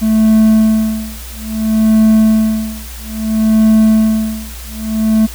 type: tone with tremolo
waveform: triangle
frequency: 218.8 Hz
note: A3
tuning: 9 cents flat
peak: -3 dBFS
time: 0.01-5.27 s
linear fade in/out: 20 ms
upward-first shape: sine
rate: 0.6 Hz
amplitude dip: 100%
effects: added 60 Hz sine -27 dBFS peak until 5.34 s + white hiss -32 dBFS RMS until 5.34 s